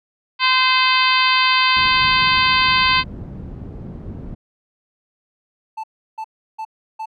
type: harmonic tone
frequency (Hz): 516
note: C5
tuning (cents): -24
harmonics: 2 / 3 / 4 / 5 / 6 / 7 / 8 / 9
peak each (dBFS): -17 / -23 / -21 / -20 / -22 / -25 / -25 / -24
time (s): 0.39-3.04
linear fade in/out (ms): 50
type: low-pass noise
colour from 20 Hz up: white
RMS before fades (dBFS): -32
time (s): 1.76-4.35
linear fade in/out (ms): 10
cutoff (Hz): 180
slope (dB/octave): 12
type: tone bursts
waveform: triangle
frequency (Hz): 880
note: A5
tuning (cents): 0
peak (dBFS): -23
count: 4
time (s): 5.77-7.058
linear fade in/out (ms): 10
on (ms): 67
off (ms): 340
effects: none